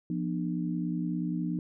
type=tone cluster; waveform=sine; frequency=173.2 / 243.7 / 300.8 Hz; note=F3 / B3 / D4; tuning=-14 / -23 / +42 cents; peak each=-31 / -35 / -34 dBFS; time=0.1-1.59 s; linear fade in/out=2 ms; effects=none